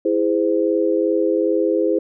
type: chord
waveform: sine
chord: E augmented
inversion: none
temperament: just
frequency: 329.6 / 412 / 515 Hz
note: E4 / G#4 / B#4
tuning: 0 / -14 / -28 cents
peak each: -19 / -20 / -20 dBFS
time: 0.05-1.99 s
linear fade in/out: 5 ms
effects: none